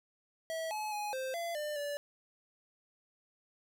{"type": "tone with pitch steps", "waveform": "square", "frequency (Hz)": [649, 854, 835, 523, 680, 598, 579], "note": ["E5", "G#5", "G#5", "C5", "F5", "D5", "D5"], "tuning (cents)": [-27, 48, 9, -1, -46, 31, -25], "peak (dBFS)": -36, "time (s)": [0.5, 1.97], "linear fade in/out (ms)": 0, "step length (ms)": 210, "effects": []}